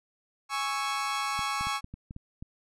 sawtooth chord, C# minor, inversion second, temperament equal, 830.6 / 1108.7 / 1318.5 Hz, G#5 / C#6 / E6, 0 / 0 / 0 cents, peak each -31 / -27 / -32 dBFS, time 0.49-1.81 s, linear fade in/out 50 ms
clicks, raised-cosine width 5 ms, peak -28 dBFS, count 8, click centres 1.392 / 1.61 / 1.67 / 1.844 / 1.94 / 2.109 / 2.164 / 2.425 s
effects low-pass 9000 Hz 12 dB/octave

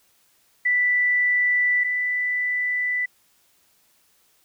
sine tone pair in turn, 1975.5 / 1985.1 Hz, B6 / B6, 0 / +8 cents, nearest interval unison, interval 8 cents, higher second, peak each -17 / -21 dBFS, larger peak first, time 0.65-1.84 / 1.84-3.06 s, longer second, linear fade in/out 10 ms, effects white hiss -62 dBFS RMS until 4.44 s

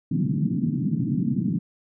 pink band-pass noise, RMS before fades -24 dBFS, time 0.11-1.59 s, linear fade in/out 5 ms, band 130 to 280 Hz, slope 48 dB/octave, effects none

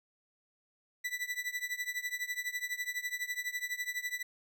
40% pulse tone with tremolo, 1975.5 Hz, B6, in tune, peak -30 dBFS, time 1.04-4.23 s, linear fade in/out 10 ms, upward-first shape triangle, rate 12 Hz, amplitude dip 95%, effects none

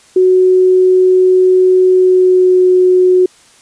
sine tone with pitch glide, 370 to 366.4 Hz, F#4 to F#4, 0 to -17 cents, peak -5 dBFS, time 0.16-3.26 s, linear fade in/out 5 ms, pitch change -17 cents, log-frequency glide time 1.91-2.68 s, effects white hiss -45 dBFS RMS until 3.61 s + resampled to 22050 Hz

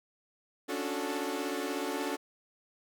sawtooth chord, D major seventh, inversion third, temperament equal with one note detuned, 277.2 / 293.7 / 364.1 / 440 Hz, C#4 / D4 / F#4 / A4, 0 / 0 / -28 / 0 cents, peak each -34 dBFS, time 0.68-2.17 s, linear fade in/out 20 ms, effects none

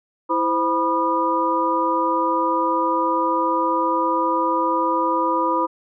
sine tone cluster, 329.7 / 517 / 980 / 1215 Hz, E4 / C5 / B5 / D#6, 0 / -21 / -14 / -42 cents, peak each -24 / -25 / -20 / -24 dBFS, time 0.29-5.67 s, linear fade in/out 20 ms, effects none

